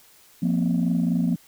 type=chord; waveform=sine; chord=F suspended fourth; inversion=none; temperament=equal with one note detuned; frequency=174.61 / 233.1 / 257.4 Hz; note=F3 / Bb3 / C4; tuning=0 / 0 / -28 cents; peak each=-21 / -23 / -25 dBFS; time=0.42-1.36 s; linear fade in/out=10 ms; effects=tanh soft clip ceiling -14 dBFS + white hiss -54 dBFS RMS until 1.47 s